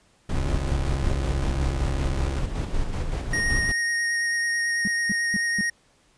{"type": "noise with tremolo", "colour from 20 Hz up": "brown", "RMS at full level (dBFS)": -25, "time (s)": [0.29, 3.72], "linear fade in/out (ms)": 5, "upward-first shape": "square", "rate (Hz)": 5.3, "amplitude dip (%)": 40}
{"type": "tone with pitch glide", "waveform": "30% pulse", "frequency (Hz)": [68.7, 67.56], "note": ["C#2", "C#2"], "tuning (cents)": [-15, -44], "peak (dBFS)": -23, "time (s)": [0.34, 2.4], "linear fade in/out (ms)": 20, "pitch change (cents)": -29, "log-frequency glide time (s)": [0.5, 2.05]}
{"type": "tone with vibrato", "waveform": "square", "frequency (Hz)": 1864.7, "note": "A#6", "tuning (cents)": 0, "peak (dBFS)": -23, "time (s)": [3.33, 5.7], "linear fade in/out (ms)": 5, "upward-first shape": "sine", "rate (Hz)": 9.1, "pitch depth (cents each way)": 10}
{"type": "tone bursts", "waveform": "sine", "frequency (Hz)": 202.4, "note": "G#3", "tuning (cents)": -44, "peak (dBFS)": -24, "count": 4, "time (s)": [4.85, 5.61], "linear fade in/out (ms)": 0, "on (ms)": 25, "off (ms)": 220}
{"effects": ["pink hiss -61 dBFS RMS until 6.17 s", "resampled to 22050 Hz"]}